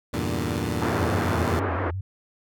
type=chord; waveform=15% pulse; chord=E half-diminished seventh; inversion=none; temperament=equal; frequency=82.41 / 98 / 116.54 / 146.83 Hz; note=E2 / G2 / Bb2 / D3; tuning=0 / 0 / 0 / 0 cents; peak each=-23 / -25 / -23 / -28 dBFS; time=0.13-1.6 s; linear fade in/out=10 ms
type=band-pass noise; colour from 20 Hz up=pink; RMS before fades=-28 dBFS; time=0.81-1.91 s; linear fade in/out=10 ms; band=250 to 1700 Hz; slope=24 dB/octave
type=tone with vibrato; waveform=sine; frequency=90 Hz; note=F#2; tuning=47 cents flat; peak=-27 dBFS; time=0.94-2.01 s; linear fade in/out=5 ms; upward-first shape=square; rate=6 Hz; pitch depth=110 cents each way
effects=none